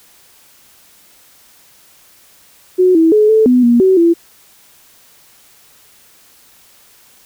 sine tone with pitch steps, 366.9 / 325.2 / 425.6 / 438.7 / 249.6 / 238.2 / 377.9 / 337.5 Hz, F#4 / E4 / G#4 / A4 / B3 / A#3 / F#4 / E4, -15 / -23 / +42 / -5 / +19 / +38 / +37 / +41 cents, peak -6 dBFS, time 2.78-4.14 s, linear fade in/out 20 ms, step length 170 ms, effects white hiss -47 dBFS RMS until 7.25 s

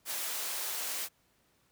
white high-pass noise, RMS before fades -36 dBFS, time 0.05-1.09 s, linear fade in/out 50 ms, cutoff 450 Hz, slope 12 dB/octave, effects pink hiss -70 dBFS RMS until 1.71 s + high-pass 60 Hz 12 dB/octave

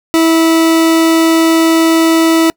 40% pulse tone, 326.4 Hz, E4, 17 cents flat, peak -6 dBFS, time 0.14-2.5 s, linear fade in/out 0 ms, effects noise-tail reverb RT60 0.1 s tail -26 dB re dry

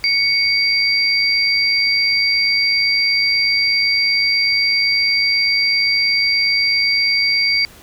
sine tone pair together, 2223 / 4710 Hz, C#7 / D8, +4 / +4 cents, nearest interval octave + minor second, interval 1300 cents, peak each -16 dBFS, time 0.04-7.65 s, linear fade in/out 0 ms, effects pink hiss -43 dBFS RMS until 7.82 s

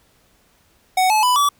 square tone with pitch steps, 745 / 860.7 / 994.5 / 1148.9 Hz, F#5 / A5 / B5 / D6, +12 / -38 / +12 / -38 cents, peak -14 dBFS, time 0.97-1.49 s, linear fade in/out 5 ms, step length 130 ms, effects pink hiss -58 dBFS RMS until 1.59 s

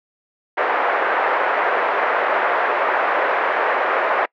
pink band-pass noise, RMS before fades -19 dBFS, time 0.57-4.26 s, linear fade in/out 10 ms, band 500 to 1900 Hz, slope 24 dB/octave, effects noise-tail reverb RT60 0.1 s tail -26 dB re dry

